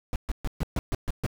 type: noise bursts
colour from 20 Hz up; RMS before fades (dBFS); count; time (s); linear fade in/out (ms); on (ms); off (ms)
brown; -26; 8; 0.13-1.264; 0; 28; 130
effects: none